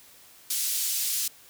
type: band-pass noise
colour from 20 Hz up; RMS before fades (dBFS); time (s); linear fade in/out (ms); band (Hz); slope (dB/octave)
white; -28; 0.5-1.28; 5; 4100 to 15000; 12
effects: white hiss -53 dBFS RMS until 1.49 s